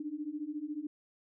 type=beating tone pair; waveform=sine; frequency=290.8 / 304.8 Hz; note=D4 / D#4; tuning=-17 / -36 cents; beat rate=14 Hz; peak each=-40 / -38 dBFS; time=0-0.87 s; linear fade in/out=5 ms; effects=none